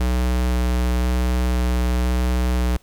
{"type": "tone with vibrato", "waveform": "square", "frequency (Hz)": 61.7, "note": "B1", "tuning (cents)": -1, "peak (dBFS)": -18, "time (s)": [0, 2.77], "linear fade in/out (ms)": 5, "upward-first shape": "square", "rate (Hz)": 0.97, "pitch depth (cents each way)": 8, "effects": ["pink hiss -56 dBFS RMS until 2.82 s"]}